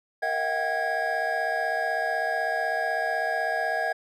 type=tone cluster; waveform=triangle; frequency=465.1 / 643 / 719 / 775 / 1649 Hz; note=A#4 / E5 / F#5 / G5 / G#6; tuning=-4 / -43 / -50 / -20 / -13 cents; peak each=-35 / -28 / -29 / -30 / -27 dBFS; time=0.22-3.93 s; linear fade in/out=10 ms; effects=none